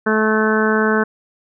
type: harmonic tone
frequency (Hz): 217.1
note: A3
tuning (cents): -23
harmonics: 1 / 2 / 3 / 4 / 5 / 6 / 7 / 8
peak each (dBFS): -18 / -18 / -26 / -27 / -24 / -26 / -20 / -27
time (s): 0.06-1.04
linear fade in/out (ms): 10
effects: none